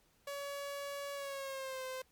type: tone with pitch glide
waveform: sawtooth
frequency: 565 to 518.1 Hz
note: C#5 to C5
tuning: +33 to -17 cents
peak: -36 dBFS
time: 0.27-2.02 s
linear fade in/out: 5 ms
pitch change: -150 cents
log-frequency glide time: 1.14-1.84 s
effects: pink hiss -71 dBFS RMS until 2.11 s + MP3 96 kbps